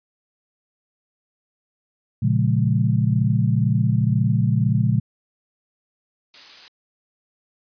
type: chord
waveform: sine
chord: Bb minor seventh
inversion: none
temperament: equal with one note detuned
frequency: 116.54 / 138.59 / 173.71 / 207.7 Hz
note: Bb2 / Db3 / F3 / Ab3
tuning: 0 / 0 / -9 / 0 cents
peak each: -19 / -21 / -24 / -24 dBFS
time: 2.22-5 s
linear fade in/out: 10 ms
type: noise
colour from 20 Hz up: blue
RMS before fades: -36 dBFS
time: 6.34-6.68 s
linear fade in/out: 0 ms
effects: resampled to 11025 Hz